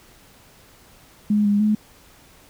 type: tone with pitch steps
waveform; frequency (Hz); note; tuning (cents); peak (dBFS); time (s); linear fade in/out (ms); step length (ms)
sine; 209 / 204.3 / 212.6; G#3 / G#3 / G#3; +11 / -28 / +41; -15; 1.3-1.75; 5; 150
effects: pink hiss -51 dBFS RMS until 2.49 s